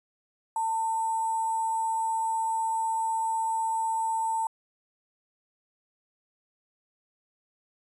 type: tone with sample-and-hold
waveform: sine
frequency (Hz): 896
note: A5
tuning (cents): +31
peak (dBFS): -25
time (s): 0.56-4.47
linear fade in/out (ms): 2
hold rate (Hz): 8820
effects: resampled to 22050 Hz